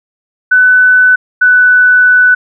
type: tone pair in turn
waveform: sine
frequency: 1500 / 1492.4 Hz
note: F#6 / F#6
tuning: +23 / +14 cents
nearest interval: unison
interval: 9 cents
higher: first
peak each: -3 dBFS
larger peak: neither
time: 0.51-1.16 / 1.41-2.35 s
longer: second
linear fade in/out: 10 ms
effects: none